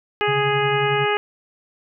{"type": "harmonic tone", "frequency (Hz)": 415.3, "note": "G#4", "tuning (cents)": 0, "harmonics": [1, 2, 3, 4, 5, 6, 7], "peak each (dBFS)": [-21, -24, -26, -27, -28, -29, -29], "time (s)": [0.21, 1.17], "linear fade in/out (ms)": 0}
{"type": "tone with tremolo", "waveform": "sine", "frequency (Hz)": 138.59, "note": "C#3", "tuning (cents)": 0, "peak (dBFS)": -22, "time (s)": [0.27, 1.06], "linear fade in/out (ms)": 20, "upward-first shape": "triangle", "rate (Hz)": 11, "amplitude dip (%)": 80}
{"effects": []}